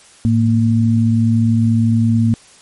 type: tone pair together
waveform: sine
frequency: 109.6 / 230 Hz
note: A2 / A#3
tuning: -6 / -23 cents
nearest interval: octave + minor second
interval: 1283 cents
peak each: -13 dBFS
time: 0.25-2.34 s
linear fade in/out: 0 ms
effects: white hiss -45 dBFS RMS until 2.61 s + MP3 48 kbps